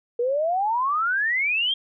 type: exponential sweep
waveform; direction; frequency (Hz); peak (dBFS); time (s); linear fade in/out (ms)
sine; up; 466.2 to 3267; -20; 0.19-1.74; 5
effects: none